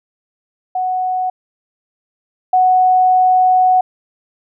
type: tone pair in turn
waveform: sine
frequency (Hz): 740 / 740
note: F#5 / F#5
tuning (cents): 0 / 0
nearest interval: unison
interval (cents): 0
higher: neither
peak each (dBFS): -15 / -8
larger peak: second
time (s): 0.75-1.3 / 2.53-3.81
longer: second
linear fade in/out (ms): 5
effects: none